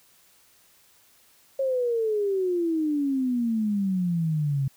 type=exponential sweep; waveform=sine; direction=down; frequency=546 to 133.5 Hz; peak=-22 dBFS; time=1.59-4.68 s; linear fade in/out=5 ms; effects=white hiss -59 dBFS RMS until 4.76 s